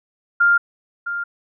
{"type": "tone with echo", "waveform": "sine", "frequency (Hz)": 1400, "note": "F6", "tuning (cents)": 4, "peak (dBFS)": -11, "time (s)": [0.4, 0.58], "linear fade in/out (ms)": 10, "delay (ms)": 660, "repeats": 1, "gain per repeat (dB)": -11, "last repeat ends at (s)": 1.24, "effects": []}